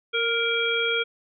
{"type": "harmonic tone with a mistuned harmonic", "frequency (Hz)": 467.6, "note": "A#4", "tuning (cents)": 5, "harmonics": [1, 3, 5, 7], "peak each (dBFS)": [-27, -27, -27, -27], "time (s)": [0.13, 1.04], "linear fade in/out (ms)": 20, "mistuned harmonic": 1, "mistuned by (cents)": -20, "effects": []}